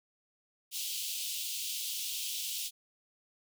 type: high-pass noise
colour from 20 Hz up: pink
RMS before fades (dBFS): -37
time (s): 0.71-2.71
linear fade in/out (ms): 50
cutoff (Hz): 2800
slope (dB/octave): 48
effects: none